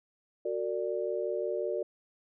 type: chord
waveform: sine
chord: Gb augmented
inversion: none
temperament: equal with one note detuned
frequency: 370 / 455.5 / 587.3 Hz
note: Gb4 / Bb4 / D5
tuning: 0 / -40 / 0 cents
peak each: -34 dBFS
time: 0.45-1.83 s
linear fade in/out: 5 ms
effects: none